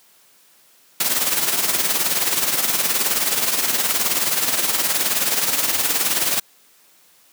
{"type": "noise with tremolo", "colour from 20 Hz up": "white", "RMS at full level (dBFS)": -17, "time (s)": [1, 6.4], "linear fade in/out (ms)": 5, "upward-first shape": "triangle", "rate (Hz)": 19, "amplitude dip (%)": 65, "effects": ["white hiss -54 dBFS RMS until 7.32 s", "high-pass 150 Hz 12 dB/octave"]}